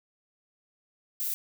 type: noise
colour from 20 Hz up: violet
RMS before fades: -31 dBFS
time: 1.2-1.34 s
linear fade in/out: 0 ms
effects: none